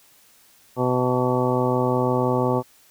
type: harmonic tone with a mistuned harmonic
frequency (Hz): 125.8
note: B2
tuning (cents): +32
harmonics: 1 / 2 / 3 / 4 / 5 / 6 / 7 / 8 / 9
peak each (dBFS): -25 / -25 / -25 / -25 / -29 / -34 / -27 / -39 / -30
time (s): 0.76-2.63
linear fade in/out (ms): 50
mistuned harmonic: 8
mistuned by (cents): -73
effects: white hiss -55 dBFS RMS until 2.9 s